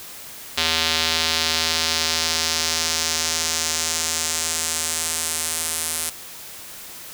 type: tone with band-pass filter sweep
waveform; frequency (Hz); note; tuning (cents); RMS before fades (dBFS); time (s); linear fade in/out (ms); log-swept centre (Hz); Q
square; 80.9; E2; -32; -23; 0.57-6.1; 10; 3800 to 9900; 1.7
effects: white hiss -38 dBFS RMS until 7.13 s